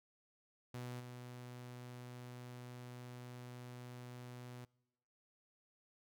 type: tone with level steps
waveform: sawtooth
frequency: 123.47 Hz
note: B2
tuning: in tune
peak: -40 / -45 dBFS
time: 0.74-4.65 s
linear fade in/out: 5 ms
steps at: 0.99 s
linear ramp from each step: 20 ms
effects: noise-tail reverb RT60 1.0 s tail -26 dB re dry